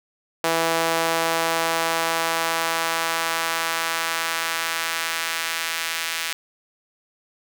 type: tone with high-pass filter sweep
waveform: sawtooth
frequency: 164.7 Hz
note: E3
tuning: 1 cent flat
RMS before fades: -24 dBFS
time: 0.44-6.33 s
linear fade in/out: 0 ms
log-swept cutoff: 560 to 2100 Hz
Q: 1
effects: none